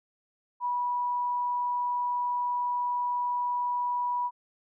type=tone; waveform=sine; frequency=977 Hz; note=B5; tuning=19 cents flat; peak=-26 dBFS; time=0.6-4.31 s; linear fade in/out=50 ms; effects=none